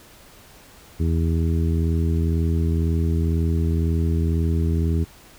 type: harmonic tone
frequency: 82 Hz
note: E2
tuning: 9 cents flat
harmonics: 1 / 2 / 3 / 4 / 5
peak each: -19 / -25 / -29 / -31 / -33 dBFS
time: 0.99-5.05 s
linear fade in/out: 20 ms
effects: pink hiss -48 dBFS RMS until 5.38 s